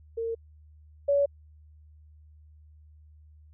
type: tone pair in turn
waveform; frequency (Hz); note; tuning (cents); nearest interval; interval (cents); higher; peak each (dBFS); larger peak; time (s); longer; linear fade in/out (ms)
sine; 457 / 566.5; A#4 / C#5; -34 / +37; major third; 371; second; -28 / -20; second; 0.17-0.35 / 1.08-1.26; neither; 10
effects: added 76 Hz sine -51 dBFS peak until 3.53 s